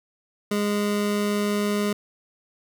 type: tone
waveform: 25% pulse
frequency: 206.3 Hz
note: G#3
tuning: 11 cents flat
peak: -18 dBFS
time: 0.51-1.93 s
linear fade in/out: 5 ms
effects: none